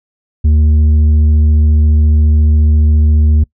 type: tone with tanh clipping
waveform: triangle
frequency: 76.2 Hz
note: D#2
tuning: 36 cents flat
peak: -7 dBFS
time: 0.44-3.44 s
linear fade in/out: 10 ms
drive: 10 dB
effects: noise-tail reverb RT60 0.1 s tail -23 dB re dry